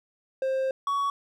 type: tone pair in turn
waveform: triangle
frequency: 529 / 1122.9 Hz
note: C5 / C#6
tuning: +19 / +22 cents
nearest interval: octave + minor second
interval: 1303 cents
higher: second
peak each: -22 dBFS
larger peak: neither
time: 0.42-0.71 / 0.87-1.1 s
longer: first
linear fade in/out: 2 ms
effects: none